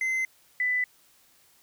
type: tone pair in turn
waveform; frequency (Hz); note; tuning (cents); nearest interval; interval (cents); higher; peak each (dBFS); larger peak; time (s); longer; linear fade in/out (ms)
triangle / sine; 2060 / 1994.4; C7 / B6; -28 / +16; minor second; 56; first; -23; neither; 0.01-0.25 / 0.6-0.84; neither; 2
effects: white hiss -61 dBFS RMS until 1.62 s